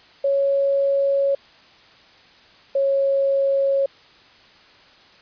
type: tone pair in turn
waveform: sine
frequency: 554.4 / 549.3 Hz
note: C#5 / C#5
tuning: 0 / -16 cents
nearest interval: unison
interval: 16 cents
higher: first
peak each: -16 dBFS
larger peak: neither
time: 0.24-1.35 / 2.75-3.86 s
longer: neither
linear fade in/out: 5 ms
effects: white hiss -50 dBFS RMS until 5.21 s + resampled to 11025 Hz